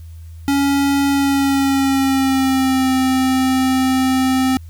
square tone with pitch glide, 279.5 to 260.8 Hz, C#4 to C4, +14 to -5 cents, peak -14 dBFS, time 0.48-4.57 s, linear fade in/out 0 ms, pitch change -119 cents, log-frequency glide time 1.09-2.92 s, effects added 82 Hz sine -32 dBFS peak until 4.69 s + white hiss -55 dBFS RMS until 4.69 s

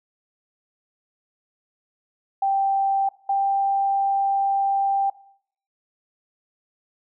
sine tone pair in turn, 784 / 788.5 Hz, G5 / G5, 0 / +10 cents, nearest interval unison, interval 10 cents, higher second, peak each -18 dBFS, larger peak neither, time 2.42-3.09 / 3.29-5.1 s, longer second, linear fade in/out 5 ms, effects noise-tail reverb RT60 0.6 s tail -19 dB re dry

